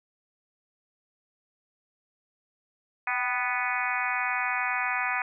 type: harmonic tone with a mistuned harmonic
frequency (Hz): 247.3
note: B3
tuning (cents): +3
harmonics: 3 / 4 / 5 / 6 / 7 / 8 / 9 / 10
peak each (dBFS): -34 / -34 / -34 / -34 / -34 / -34 / -34 / -34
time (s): 3.07-5.22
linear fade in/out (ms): 2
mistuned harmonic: 3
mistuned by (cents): +43
effects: none